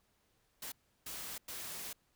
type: noise bursts at uneven times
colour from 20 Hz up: white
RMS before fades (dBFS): -44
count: 3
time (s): 0.62-0.72 / 1.06-1.38 / 1.48-1.93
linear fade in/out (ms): 5
effects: pink hiss -75 dBFS RMS until 2.15 s